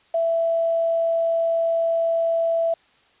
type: tone with quantisation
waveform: sine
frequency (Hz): 664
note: E5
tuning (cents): +12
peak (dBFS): -18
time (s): 0.14-2.74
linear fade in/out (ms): 5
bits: 7
effects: white hiss -58 dBFS RMS until 3.2 s + resampled to 8000 Hz